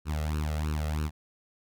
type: tone with flanger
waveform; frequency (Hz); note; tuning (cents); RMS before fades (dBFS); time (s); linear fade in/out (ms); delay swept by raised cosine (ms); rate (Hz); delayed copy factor
sawtooth; 76.3; D#2; -33; -30; 0.05-1.11; 50; 0.72 to 1.56; 3.1; +0.95
effects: none